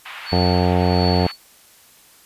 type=band-pass noise; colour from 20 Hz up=white; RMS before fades=-35 dBFS; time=0.05-1.32 s; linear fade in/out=10 ms; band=830 to 2900 Hz; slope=24 dB/octave
type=tone with tremolo; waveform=sine; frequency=4446 Hz; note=C#8; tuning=4 cents sharp; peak=-23 dBFS; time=0.25-1.38 s; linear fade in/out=50 ms; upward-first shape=triangle; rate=1.5 Hz; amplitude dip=100%
type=harmonic tone; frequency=90 Hz; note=F#2; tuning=47 cents flat; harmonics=1 / 2 / 3 / 4 / 5 / 6 / 7 / 8 / 9 / 10; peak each=-19 / -20 / -25 / -26 / -24 / -28 / -28 / -25 / -28 / -30 dBFS; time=0.32-1.27 s; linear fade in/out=5 ms
effects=white hiss -50 dBFS RMS until 2.25 s + resampled to 32000 Hz